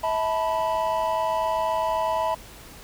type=chord; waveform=triangle; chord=E suspended fourth; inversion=none; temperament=equal with one note detuned; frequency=646.8 / 880 / 987.8 Hz; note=E5 / A5 / B5; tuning=-33 / 0 / 0 cents; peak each=-24 / -26 / -24 dBFS; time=0.03-2.35 s; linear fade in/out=10 ms; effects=added 50 Hz sine -50 dBFS peak until 2.83 s + pink hiss -45 dBFS RMS until 2.83 s